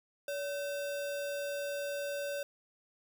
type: tone with sample-and-hold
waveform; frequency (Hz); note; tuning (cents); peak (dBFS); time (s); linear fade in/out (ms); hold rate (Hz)
sine; 570; C#5; +48; -34; 0.28-2.43; 2; 2100
effects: none